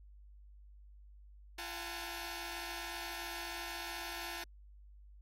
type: tone cluster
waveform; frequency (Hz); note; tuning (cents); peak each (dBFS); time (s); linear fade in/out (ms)
10% pulse; 342.2 / 741 / 827 / 899; F4 / F#5 / G#5 / A5; -35 / +2 / -8 / +37; -39 / -39 / -39 / -38; 1.58-4.44; 5
effects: added 50 Hz sine -54 dBFS peak until 5.21 s + AAC 48 kbps